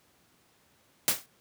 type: noise with exponential decay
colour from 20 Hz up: white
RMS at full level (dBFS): -20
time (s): 1.08-1.26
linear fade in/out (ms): 0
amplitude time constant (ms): 37
effects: pink hiss -65 dBFS RMS until 1.4 s + high-pass 100 Hz 12 dB/octave